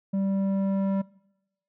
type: tone with low-pass filter sweep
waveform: square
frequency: 194.8 Hz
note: G3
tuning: 11 cents flat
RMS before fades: -26 dBFS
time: 0.13-1.02 s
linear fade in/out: 10 ms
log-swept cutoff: 420 to 850 Hz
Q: 0.97
effects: noise-tail reverb RT60 0.9 s tail -23 dB re dry